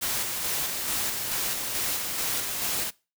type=noise with tremolo; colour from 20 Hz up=white; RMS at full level=-28 dBFS; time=0.01-2.91 s; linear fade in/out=20 ms; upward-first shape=square; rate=2.3 Hz; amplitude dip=30%; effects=noise-tail reverb RT60 0.3 s tail -22 dB re dry